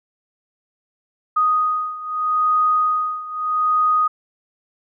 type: beating tone pair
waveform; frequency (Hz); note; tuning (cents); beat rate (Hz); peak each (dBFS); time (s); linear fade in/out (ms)
sine; 1244.5 / 1245.29; D#6 / D#6; 0 / +1; 0.79; -18 / -21; 1.36-4.08; 10
effects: none